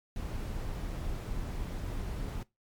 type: noise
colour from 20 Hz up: brown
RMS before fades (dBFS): -36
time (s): 0.16-2.43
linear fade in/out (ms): 2
effects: noise-tail reverb RT60 0.2 s tail -20 dB re dry + MP3 96 kbps